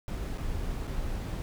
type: noise with dropouts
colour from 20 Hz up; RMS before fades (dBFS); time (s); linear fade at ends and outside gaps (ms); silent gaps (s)
brown; -33; 0.08-1.42; 0; 0.375-0.381 / 0.871-0.876
effects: none